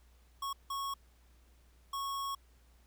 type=tone bursts at uneven times; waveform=square; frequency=1102 Hz; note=C#6; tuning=11 cents flat; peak=-36 dBFS; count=3; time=0.42-0.53 / 0.7-0.94 / 1.93-2.35 s; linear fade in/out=5 ms; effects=added 60 Hz sine -61 dBFS peak until 2.86 s + pink hiss -70 dBFS RMS until 2.86 s